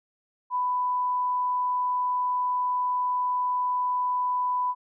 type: tone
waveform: sine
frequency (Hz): 995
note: B5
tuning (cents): +13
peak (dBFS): -23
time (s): 0.5-4.75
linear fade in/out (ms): 50
effects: none